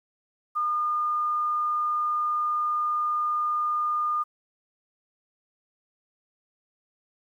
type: tone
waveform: sine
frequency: 1215 Hz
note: D#6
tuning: 42 cents flat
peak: -23 dBFS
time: 0.55-4.24 s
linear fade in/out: 20 ms
effects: 10-bit